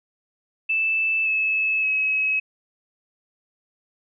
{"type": "tone with pitch steps", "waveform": "sine", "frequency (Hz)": [2637, 2599, 2562], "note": ["E7", "E7", "E7"], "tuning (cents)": [0, -25, -50], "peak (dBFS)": -19, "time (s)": [0.69, 2.4], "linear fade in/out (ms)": 10, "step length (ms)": 570, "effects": []}